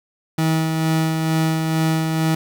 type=tone with tremolo; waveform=30% pulse; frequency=160 Hz; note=D#3; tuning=49 cents sharp; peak=-13 dBFS; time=0.38-2.35 s; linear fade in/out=5 ms; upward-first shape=sine; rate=2.2 Hz; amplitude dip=35%; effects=8-bit